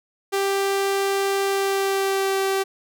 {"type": "tone with pitch glide", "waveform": "sawtooth", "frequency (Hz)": [393.3, 387.7], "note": ["G4", "G4"], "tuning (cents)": [6, -19], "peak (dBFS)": -16, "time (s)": [0.32, 2.64], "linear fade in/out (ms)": 20, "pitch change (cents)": -25, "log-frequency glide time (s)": [1.45, 2.38], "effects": []}